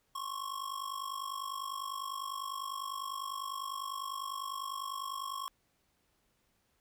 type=ring-modulated tone; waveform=square; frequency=1087 Hz; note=C#6; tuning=34 cents flat; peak=-35 dBFS; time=0.15-5.48 s; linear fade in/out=0 ms; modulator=25 Hz; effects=pink hiss -75 dBFS RMS until 6.8 s